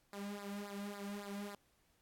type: tone with flanger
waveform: sawtooth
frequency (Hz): 202.3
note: G#3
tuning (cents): -45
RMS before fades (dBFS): -45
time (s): 0.13-1.55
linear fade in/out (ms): 0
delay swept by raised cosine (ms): 0.32 to 2.32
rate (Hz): 3.6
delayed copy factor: -0.85
effects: pink hiss -75 dBFS RMS until 2.01 s + AAC 64 kbps